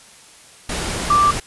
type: tone in noise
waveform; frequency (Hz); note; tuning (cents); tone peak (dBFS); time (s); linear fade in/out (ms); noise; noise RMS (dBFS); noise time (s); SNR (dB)
sine; 1174.7; D6; 0; -11; 1.1-1.31; 5; pink; -24; 0.69-1.4; +10
effects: white hiss -45 dBFS RMS until 1.46 s + resampled to 24000 Hz